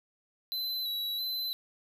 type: tone with vibrato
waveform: square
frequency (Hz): 3977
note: B7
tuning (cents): +11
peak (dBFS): -32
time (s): 0.52-1.53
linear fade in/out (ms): 0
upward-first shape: square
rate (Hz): 1.5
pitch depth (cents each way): 28
effects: none